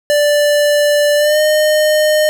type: tone with pitch glide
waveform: square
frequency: 587.3 to 611.5 Hz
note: D5 to D#5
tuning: 0 to -30 cents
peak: -10 dBFS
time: 0.1-2.29 s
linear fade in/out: 0 ms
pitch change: +70 cents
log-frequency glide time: 1.16-1.4 s
effects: none